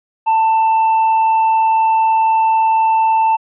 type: tone with tanh clipping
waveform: sine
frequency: 889 Hz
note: A5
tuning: 18 cents sharp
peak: -11 dBFS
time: 0.26-3.37 s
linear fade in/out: 20 ms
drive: 3 dB
effects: resampled to 8000 Hz